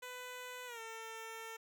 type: tone with pitch glide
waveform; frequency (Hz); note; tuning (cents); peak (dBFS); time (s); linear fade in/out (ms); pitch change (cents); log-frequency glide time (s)
10% pulse; 499.4 to 450.1; B4 to A4; +19 to +39; -37; 0.02-1.57; 10; -180; 0.66-0.8
effects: none

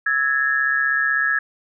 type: tone cluster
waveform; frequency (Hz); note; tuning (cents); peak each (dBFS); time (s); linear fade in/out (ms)
sine; 1315 / 1665 / 1801; E6 / G#6 / A6; -5 / +4 / +40; -26 / -18 / -24; 0.06-1.39; 5
effects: none

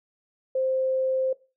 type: tone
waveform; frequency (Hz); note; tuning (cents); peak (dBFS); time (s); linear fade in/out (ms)
sine; 523.3; C5; 0; -22; 0.55-1.33; 5
effects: noise-tail reverb RT60 0.3 s tail -19 dB re dry

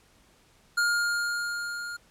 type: tone with level ramp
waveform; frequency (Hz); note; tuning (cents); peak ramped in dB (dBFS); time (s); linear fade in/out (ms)
square; 1414; F6; +21; -22 to -35; 0.77-1.97; 10
effects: pink hiss -61 dBFS RMS until 2.1 s + low-pass 11000 Hz 12 dB/octave

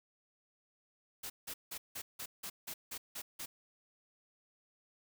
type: noise bursts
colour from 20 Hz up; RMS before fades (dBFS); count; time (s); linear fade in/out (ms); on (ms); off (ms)
white; -43; 10; 1.23-3.46; 10; 70; 170
effects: none

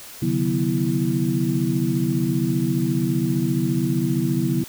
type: tone cluster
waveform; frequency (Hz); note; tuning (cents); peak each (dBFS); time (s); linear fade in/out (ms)
sine; 133.9 / 148.8 / 182.5 / 242.5 / 327.8; C3 / D3 / F#3 / B3 / E4; +40 / +23 / -24 / -31 / -10; -25; 0.22-4.64; 5
effects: white hiss -40 dBFS RMS until 4.68 s

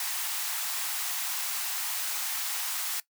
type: high-pass noise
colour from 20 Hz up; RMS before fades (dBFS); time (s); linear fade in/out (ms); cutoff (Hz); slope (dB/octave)
white; -32; 0-3; 2; 710; 48
effects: noise-tail reverb RT60 0.1 s tail -18 dB re dry

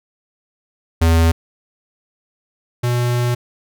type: tone pair in turn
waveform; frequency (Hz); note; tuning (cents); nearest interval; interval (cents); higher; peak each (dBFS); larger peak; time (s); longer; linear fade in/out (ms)
square; 82.41 / 121.6; E2 / B2; 0 / -26; perfect fifth; 674; second; -11 / -16; first; 1.01-1.32 / 2.83-3.35; second; 10
effects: none

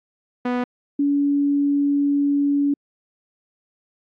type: tone pair in turn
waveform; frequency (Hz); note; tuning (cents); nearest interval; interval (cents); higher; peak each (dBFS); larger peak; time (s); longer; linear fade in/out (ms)
sawtooth / sine; 246.9 / 284.6; B3 / C#4; 0 / +46; major second; 246; second; -16; neither; 0.45-0.64 / 0.99-2.74; second; 5
effects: low-pass 2000 Hz 12 dB/octave + AAC 64 kbps

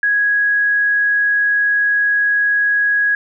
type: tone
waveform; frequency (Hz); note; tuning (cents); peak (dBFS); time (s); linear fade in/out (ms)
sine; 1661.2; G#6; 0; -12; 0.03-3.15; 2
effects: none

